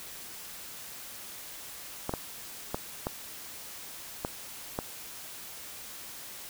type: clicks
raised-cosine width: 1 ms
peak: -16 dBFS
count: 6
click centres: 2.094 / 2.138 / 2.745 / 3.069 / 4.249 / 4.789 s
effects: white hiss -44 dBFS RMS until 6.49 s